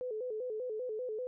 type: tone with vibrato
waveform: sine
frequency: 466.2 Hz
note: A#4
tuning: in tune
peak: -35 dBFS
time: 0.01-1.27 s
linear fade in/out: 0 ms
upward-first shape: square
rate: 5.1 Hz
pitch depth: 130 cents each way
effects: none